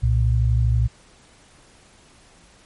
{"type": "tone pair together", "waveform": "sine", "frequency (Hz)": [64, 116.43], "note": ["C2", "A#2"], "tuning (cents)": [-38, -2], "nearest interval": "minor seventh", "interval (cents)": 1036, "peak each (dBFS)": -18, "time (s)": [0.02, 0.88], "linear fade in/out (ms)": 20, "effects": ["pink hiss -52 dBFS RMS until 2.65 s", "MP3 48 kbps"]}